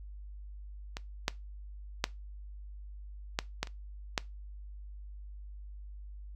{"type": "clicks", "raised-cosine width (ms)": 0.2, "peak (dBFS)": [-20, -10, -9, -11, -13, -28, -10], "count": 7, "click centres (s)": [0.969, 1.281, 2.041, 3.389, 3.63, 3.672, 4.178], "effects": ["noise-tail reverb RT60 0.2 s tail -20 dB re dry", "added 50 Hz sine -43 dBFS peak until 6.35 s"]}